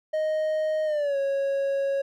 triangle tone with pitch glide, 622.3 to 551.2 Hz, D#5 to C#5, 0 to -10 cents, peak -21 dBFS, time 0.13-2.02 s, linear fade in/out 10 ms, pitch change -210 cents, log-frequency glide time 0.85-1.17 s, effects none

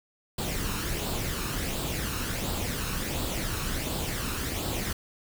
pink noise with flanger, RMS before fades -31 dBFS, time 0.38-4.93 s, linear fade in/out 5 ms, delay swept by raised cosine 0.24 to 0.76 ms, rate 1.4 Hz, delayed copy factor +0.5, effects none

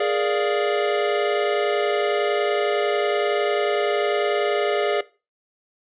square chord, Bb dominant seventh, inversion third, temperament equal, 415.3 / 466.2 / 587.3 / 698.5 Hz, Ab4 / Bb4 / D5 / F5, 0 / 0 / 0 / 0 cents, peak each -23 / -29 / -25 / -28 dBFS, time 0-5.01 s, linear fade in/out 5 ms, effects noise-tail reverb RT60 0.3 s tail -19 dB re dry + resampled to 8000 Hz

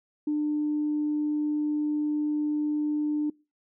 sine tone, 299.3 Hz, D4, 33 cents sharp, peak -23 dBFS, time 0.27-3.3 s, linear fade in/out 5 ms, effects noise-tail reverb RT60 0.3 s tail -25 dB re dry + tanh soft clip ceiling -19 dBFS

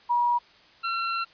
sine / sawtooth tone pair in turn, 961 / 1359.1 Hz, B5 / F6, -48 / -48 cents, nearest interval tritone, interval 600 cents, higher second, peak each -20 / -22 dBFS, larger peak first, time 0.09-0.39 / 0.83-1.25 s, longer second, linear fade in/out 20 ms, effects white hiss -55 dBFS RMS until 1.33 s + resampled to 11025 Hz

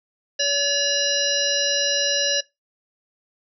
harmonic tone with a mistuned harmonic, 570 Hz, C#5, 48 cents sharp, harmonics 1 / 3 / 5 / 7 / 9 / 10, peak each -26 / -26 / -26 / -26 / -26 / -26 dBFS, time 0.39-2.41 s, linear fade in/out 10 ms, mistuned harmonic 9, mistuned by -21 cents, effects noise-tail reverb RT60 0.2 s tail -20 dB re dry

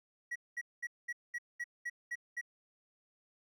triangle tone bursts, 1922 Hz, B6, 48 cents flat, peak -34 dBFS, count 9, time 0.31-2.413 s, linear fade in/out 10 ms, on 47 ms, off 210 ms, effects none

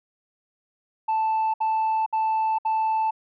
sine tone bursts, 880 Hz, A5, in tune, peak -18 dBFS, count 4, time 1.08-3.109 s, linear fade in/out 10 ms, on 460 ms, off 63 ms, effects tanh soft clip ceiling -19 dBFS

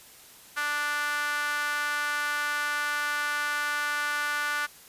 sawtooth tone with high-pass filter, 293.7 Hz, D4, in tune, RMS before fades -29 dBFS, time 0.56-4.67 s, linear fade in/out 20 ms, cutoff 1400 Hz, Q 4.1, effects white hiss -51 dBFS RMS until 4.88 s + resampled to 32000 Hz

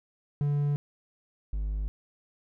triangle tone pair in turn, 144.7 / 51.16 Hz, D3 / G#1, -25 / -25 cents, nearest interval octave + tritone, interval 1800 cents, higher first, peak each -22 / -26 dBFS, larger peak first, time 0.41-0.76 / 1.53-1.88 s, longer neither, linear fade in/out 0 ms, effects none

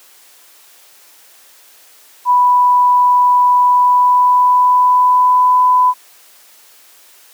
sine tone with pitch glide, 987.8 to 1001 Hz, B5 to B5, 0 to +23 cents, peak -7 dBFS, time 2.25-5.94 s, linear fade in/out 50 ms, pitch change +23 cents, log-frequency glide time 3.65-5.61 s, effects white hiss -45 dBFS RMS until 7.33 s + high-pass 400 Hz 12 dB/octave

